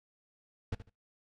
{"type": "noise with echo", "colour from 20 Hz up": "brown", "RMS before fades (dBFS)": -34, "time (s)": [0.72, 0.75], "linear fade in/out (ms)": 5, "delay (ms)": 74, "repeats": 2, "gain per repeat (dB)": -13, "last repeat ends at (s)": 0.898, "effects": ["noise-tail reverb RT60 0.2 s tail -21 dB re dry", "low-pass 6000 Hz 12 dB/octave"]}